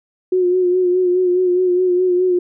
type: tone with vibrato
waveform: sine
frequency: 362.7 Hz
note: F#4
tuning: 34 cents flat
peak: -12 dBFS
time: 0.32-2.39 s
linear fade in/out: 5 ms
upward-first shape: sine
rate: 4.8 Hz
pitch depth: 37 cents each way
effects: none